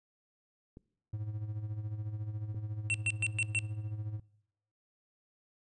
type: clicks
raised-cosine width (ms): 3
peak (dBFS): -36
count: 2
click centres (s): 0.771 / 2.546
type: tone with tremolo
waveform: triangle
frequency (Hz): 106.4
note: G#2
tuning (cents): +42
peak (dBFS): -31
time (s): 1.13-4.2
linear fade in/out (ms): 5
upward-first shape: sine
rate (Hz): 14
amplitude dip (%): 60
type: tone bursts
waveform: square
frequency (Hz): 2710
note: E7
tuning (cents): +47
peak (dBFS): -29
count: 5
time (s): 2.9-3.59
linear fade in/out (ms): 0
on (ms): 42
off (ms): 120
effects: noise-tail reverb RT60 0.8 s tail -22 dB re dry + resampled to 22050 Hz